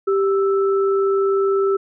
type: tone pair together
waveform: sine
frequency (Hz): 392 / 1318.5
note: G4 / E6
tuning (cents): 0 / 0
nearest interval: octave + major sixth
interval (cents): 2100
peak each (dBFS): -15 / -25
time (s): 0.07-1.77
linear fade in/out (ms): 10
effects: none